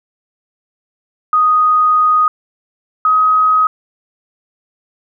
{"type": "tone pair in turn", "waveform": "sine", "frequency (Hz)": [1244.5, 1263.3], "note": ["D#6", "D#6"], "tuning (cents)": [0, 26], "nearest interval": "unison", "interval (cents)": 26, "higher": "second", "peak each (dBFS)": -8, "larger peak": "neither", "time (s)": [[1.33, 2.28], [3.05, 3.67]], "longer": "first", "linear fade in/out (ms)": 2, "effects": []}